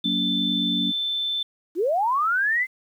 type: tone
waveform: sine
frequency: 3535 Hz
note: A7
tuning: 7 cents sharp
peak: -23 dBFS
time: 0.04-1.43 s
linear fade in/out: 5 ms
type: chord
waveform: sine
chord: F# major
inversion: none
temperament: equal with one note detuned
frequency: 185 / 233.1 / 283.3 Hz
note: F#3 / A#3 / C#4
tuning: 0 / 0 / +38 cents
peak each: -28 dBFS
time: 0.04-0.92 s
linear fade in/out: 20 ms
type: linear sweep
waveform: sine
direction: up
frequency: 300.1 to 2093 Hz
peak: -19 dBFS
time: 1.75-2.67 s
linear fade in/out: 50 ms
effects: 9-bit